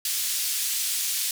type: band-pass noise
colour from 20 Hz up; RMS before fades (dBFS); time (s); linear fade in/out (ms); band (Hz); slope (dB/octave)
white; -27; 0.05-1.31; 2; 3100 to 13000; 12
effects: none